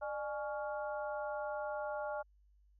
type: harmonic tone with a mistuned harmonic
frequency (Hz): 280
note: C#4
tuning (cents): +18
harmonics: 2 / 3 / 4 / 5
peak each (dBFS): -39 / -42 / -49 / -46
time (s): 0.01-2.23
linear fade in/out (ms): 20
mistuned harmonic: 2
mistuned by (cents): +120
effects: added 50 Hz sine -64 dBFS peak until 2.79 s